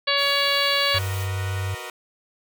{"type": "harmonic tone", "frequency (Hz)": 563, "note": "C#5", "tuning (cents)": 27, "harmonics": [1, 2, 3, 4, 5, 6, 7, 8], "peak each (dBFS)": [-27, -27, -27, -27, -27, -27, -27, -27], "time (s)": [0.07, 0.99], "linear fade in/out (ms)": 10}
{"type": "noise", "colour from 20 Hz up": "white", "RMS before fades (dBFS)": -39, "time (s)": [0.16, 1.28], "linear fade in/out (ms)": 50}
{"type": "chord", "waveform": "10% pulse", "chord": "B major seventh", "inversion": "second", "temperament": "equal with one note detuned", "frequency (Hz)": [370, 464, 493.9, 622.3], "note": ["F#4", "A#4", "B4", "D#5"], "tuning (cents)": [0, -8, 0, 0], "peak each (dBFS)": -30, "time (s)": [0.94, 1.9], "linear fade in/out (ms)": 2}
{"type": "tone", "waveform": "sine", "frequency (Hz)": 96.5, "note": "G2", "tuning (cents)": -27, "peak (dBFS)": -24, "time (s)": [0.94, 1.75], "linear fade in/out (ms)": 10}
{"effects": []}